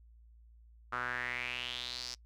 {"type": "tone with band-pass filter sweep", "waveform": "sawtooth", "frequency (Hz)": 123.47, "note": "B2", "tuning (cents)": 0, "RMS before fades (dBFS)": -39, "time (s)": [0.92, 2.15], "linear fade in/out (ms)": 10, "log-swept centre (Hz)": [1300, 5300], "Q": 5.1, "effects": ["noise-tail reverb RT60 0.1 s tail -24 dB re dry", "added 57 Hz sine -56 dBFS peak until 2.25 s"]}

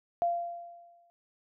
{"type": "tone with exponential decay", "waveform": "sine", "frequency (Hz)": 690, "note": "F5", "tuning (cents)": -21, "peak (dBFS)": -23, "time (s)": [0.22, 1.1], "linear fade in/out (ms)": 0, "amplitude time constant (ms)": 190, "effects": []}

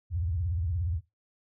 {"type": "tone with vibrato", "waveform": "sine", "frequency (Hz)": 85, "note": "F2", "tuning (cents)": -46, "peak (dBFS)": -27, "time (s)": [0.1, 1.01], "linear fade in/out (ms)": 50, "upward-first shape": "triangle", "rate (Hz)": 17, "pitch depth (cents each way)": 290, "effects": ["noise-tail reverb RT60 0.2 s tail -18 dB re dry"]}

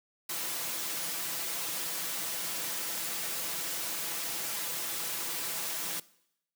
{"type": "noise with comb filter", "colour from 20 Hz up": "white", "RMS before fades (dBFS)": -35, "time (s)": [0.29, 6], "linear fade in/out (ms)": 5, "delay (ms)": 6, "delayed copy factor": 0.6, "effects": ["noise-tail reverb RT60 0.8 s tail -21 dB re dry", "high-pass 150 Hz 12 dB/octave"]}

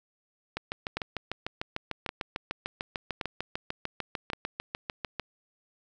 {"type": "two click trains", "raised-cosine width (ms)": 0.3, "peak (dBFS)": [-16, -15], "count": [32, 4], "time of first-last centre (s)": [[0.57, 5.197], [0.97, 4.333]], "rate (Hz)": [6.7, 0.892], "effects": []}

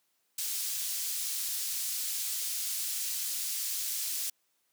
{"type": "high-pass noise", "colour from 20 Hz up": "pink", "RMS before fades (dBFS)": -34, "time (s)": [0.38, 4.3], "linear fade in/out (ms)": 5, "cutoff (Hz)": 5500, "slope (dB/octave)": 12, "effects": ["white hiss -75 dBFS RMS until 4.72 s", "high-pass 150 Hz 12 dB/octave"]}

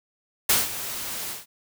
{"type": "noise with ADSR envelope", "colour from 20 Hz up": "white", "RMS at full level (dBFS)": -18, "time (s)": [0.49, 1.46], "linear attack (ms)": 6, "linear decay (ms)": 180, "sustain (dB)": -14, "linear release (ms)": 170, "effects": []}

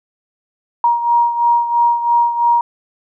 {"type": "beating tone pair", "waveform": "sine", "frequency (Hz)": [945, 948], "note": ["A#5", "A#5"], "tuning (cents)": [23, 29], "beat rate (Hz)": 3, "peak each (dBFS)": [-12, -18], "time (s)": [0.84, 2.61], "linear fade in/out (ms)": 2, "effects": []}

